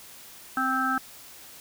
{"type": "harmonic tone", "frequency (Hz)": 261.5, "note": "C4", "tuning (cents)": -1, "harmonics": [1, 3, 5, 6], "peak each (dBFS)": [-30, -32, -26, -29], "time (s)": [0.57, 0.98], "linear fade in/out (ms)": 2, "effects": ["white hiss -47 dBFS RMS until 1.6 s"]}